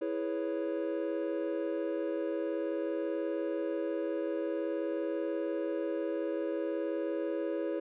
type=chord; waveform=triangle; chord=C# minor seventh; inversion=first; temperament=equal; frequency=329.6 / 415.3 / 493.9 / 554.4 Hz; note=E4 / G#4 / B4 / C#5; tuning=0 / 0 / 0 / 0 cents; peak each=-33 / -36 / -37 / -35 dBFS; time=0.01-7.8 s; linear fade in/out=10 ms; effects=resampled to 8000 Hz